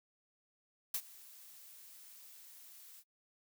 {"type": "noise with ADSR envelope", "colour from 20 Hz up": "blue", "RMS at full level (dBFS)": -34, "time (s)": [0.94, 3.04], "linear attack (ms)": 4, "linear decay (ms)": 63, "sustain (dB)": -22, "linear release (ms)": 53, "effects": ["noise-tail reverb RT60 0.1 s tail -25 dB re dry"]}